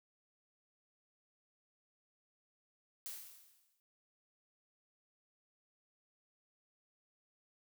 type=noise with exponential decay; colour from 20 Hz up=blue; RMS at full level=-43 dBFS; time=3.06-3.8 s; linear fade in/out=0 ms; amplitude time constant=160 ms; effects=none